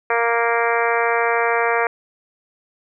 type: harmonic tone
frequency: 233.1 Hz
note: A#3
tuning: in tune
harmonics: 2 / 3 / 4 / 5 / 6 / 7 / 8 / 9 / 10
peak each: -21 / -23 / -24 / -25 / -26 / -26 / -27 / -28 / -28 dBFS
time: 0.1-1.87 s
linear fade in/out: 2 ms
effects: none